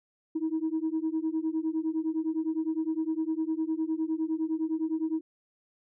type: beating tone pair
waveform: sine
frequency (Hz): 314.1 / 323.9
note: D#4 / E4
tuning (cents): +16 / -30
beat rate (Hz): 9.8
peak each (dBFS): -29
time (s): 0.35-5.21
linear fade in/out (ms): 10
effects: tanh soft clip ceiling -22 dBFS